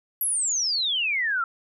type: exponential sweep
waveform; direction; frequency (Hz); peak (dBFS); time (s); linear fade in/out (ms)
sine; down; 11810 to 1318.5; -22; 0.21-1.44; 2
effects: none